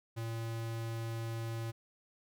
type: tone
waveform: square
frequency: 114.2 Hz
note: A#2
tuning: 35 cents flat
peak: -37 dBFS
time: 0.16-1.72 s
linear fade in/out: 20 ms
effects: none